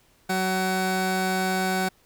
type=tone pair together; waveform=25% pulse; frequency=187.1 / 750.8 Hz; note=F#3 / F#5; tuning=+20 / +25 cents; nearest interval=2 octaves; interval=2405 cents; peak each=-22 dBFS; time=0.29-1.89 s; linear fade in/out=10 ms; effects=pink hiss -61 dBFS RMS until 2.05 s